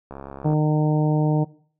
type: click train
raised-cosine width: 1 ms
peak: -22 dBFS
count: 30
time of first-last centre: 0.11-0.533 s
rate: 68.6 Hz
type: harmonic tone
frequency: 152.5 Hz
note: D#3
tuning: 34 cents flat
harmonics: 1 / 2 / 3 / 4 / 5 / 6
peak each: -18 / -24 / -28 / -30 / -32 / -34 dBFS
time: 0.44-1.45 s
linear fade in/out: 20 ms
effects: noise-tail reverb RT60 0.5 s tail -20 dB re dry